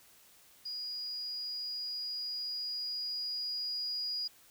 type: tone with level ramp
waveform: sine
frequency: 4887 Hz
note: D#8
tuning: 32 cents flat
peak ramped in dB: -37 to -33 dBFS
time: 0.65-4.28 s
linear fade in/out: 10 ms
effects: white hiss -61 dBFS RMS until 4.5 s